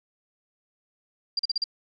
sine tone bursts, 4766 Hz, D8, 25 cents sharp, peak -22 dBFS, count 5, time 1.37-1.641 s, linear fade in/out 5 ms, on 23 ms, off 39 ms, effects none

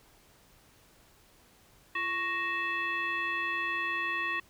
sine tone with frequency modulation, 1864.7 Hz, A#6, in tune, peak -29 dBFS, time 1.95-4.4 s, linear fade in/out 5 ms, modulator 762 Hz, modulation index 1.2, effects pink hiss -61 dBFS RMS until 4.49 s

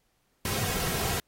pink noise with comb filter, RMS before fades -30 dBFS, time 0.45-1.2 s, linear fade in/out 2 ms, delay 3.4 ms, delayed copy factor -0.6, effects pink hiss -72 dBFS RMS until 1.27 s + AAC 48 kbps

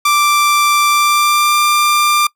sawtooth tone with pitch glide, 1176 to 1190.4 Hz, D6 to D6, +2 to +23 cents, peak -6 dBFS, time 0.05-2.27 s, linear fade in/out 5 ms, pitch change +21 cents, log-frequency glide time 0.89-1.59 s, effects noise-tail reverb RT60 0.1 s tail -24 dB re dry

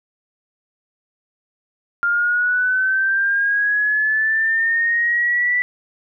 sine linear sweep, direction up, 1396.9 to 1975.5 Hz, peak -15 dBFS, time 2.03-5.62 s, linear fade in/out 0 ms, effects none

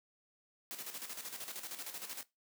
white noise with tremolo, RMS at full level -43 dBFS, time 0.71-2.23 s, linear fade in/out 0 ms, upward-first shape square, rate 13 Hz, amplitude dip 60%, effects noise-tail reverb RT60 0.2 s tail -19 dB re dry + high-pass 200 Hz 12 dB/octave

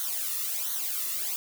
blue noise with flanger, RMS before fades -31 dBFS, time 0-1.36 s, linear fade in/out 0 ms, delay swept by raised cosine 0.39 to 1.31 ms, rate 1.4 Hz, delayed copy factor -0.9, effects none

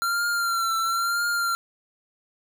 square tone with vibrato, 1373 Hz, F6, 30 cents flat, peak -23 dBFS, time 0.02-1.55 s, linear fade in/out 0 ms, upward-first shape triangle, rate 1 Hz, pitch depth 50 cents each way, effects none

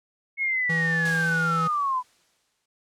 sine linear sweep, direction down, 2190 to 984 Hz, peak -22 dBFS, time 0.37-2.03 s, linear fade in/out 50 ms
square tone, 164.5 Hz, E3, 3 cents flat, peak -27 dBFS, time 0.69-1.68 s, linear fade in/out 10 ms
white noise with exponential decay, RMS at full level -34 dBFS, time 1.05-2.66 s, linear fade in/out 5 ms, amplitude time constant 350 ms
effects low-pass 8000 Hz 12 dB/octave

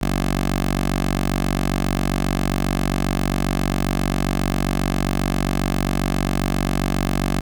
10% pulse tone with notch filter, 47.45 Hz, F#1, 44 cents sharp, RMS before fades -21 dBFS, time 0.01-7.41 s, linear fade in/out 10 ms, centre 98 Hz, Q 1.8, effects none

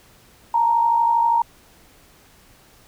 sine tone pair together, 880 / 932.5 Hz, A5 / A#5, 0 / 0 cents, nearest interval minor second, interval 100 cents, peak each -24 / -15 dBFS, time 0.54-1.42 s, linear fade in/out 5 ms, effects pink hiss -52 dBFS RMS until 2.87 s

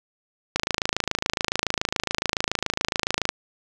click train, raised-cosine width 0.2 ms, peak -4 dBFS, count 75, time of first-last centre 0.56-3.291 s, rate 27.1 Hz, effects none

